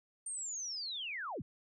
sine linear sweep, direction down, 8870 to 69.3 Hz, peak -38 dBFS, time 0.26-1.42 s, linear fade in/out 5 ms, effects none

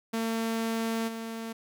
sawtooth tone with level steps, 226.2 Hz, A3, 48 cents sharp, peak -24 / -31 dBFS, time 0.13-1.53 s, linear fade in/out 10 ms, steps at 1.07 s, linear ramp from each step 20 ms, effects none

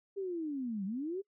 sine linear two-way sweep, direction down then up, 403 to 185.1 to 403 Hz, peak -34 dBFS, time 0.16-1.22 s, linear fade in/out 20 ms, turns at 0.85 s, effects noise-tail reverb RT60 0.1 s tail -24 dB re dry

